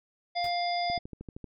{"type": "harmonic tone", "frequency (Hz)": 701, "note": "F5", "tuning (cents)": 6, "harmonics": [1, 3, 5, 7], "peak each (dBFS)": [-28, -37, -40, -36], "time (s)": [0.35, 0.99], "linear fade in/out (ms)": 20}
{"type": "noise with exponential decay", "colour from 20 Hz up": "pink", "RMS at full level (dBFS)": -42, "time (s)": [0.44, 0.56], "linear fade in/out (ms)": 2, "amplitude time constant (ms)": 26}
{"type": "click train", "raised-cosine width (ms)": 3, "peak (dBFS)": -28, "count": 8, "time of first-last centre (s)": [0.9, 1.443], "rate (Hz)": 12.9}
{"effects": []}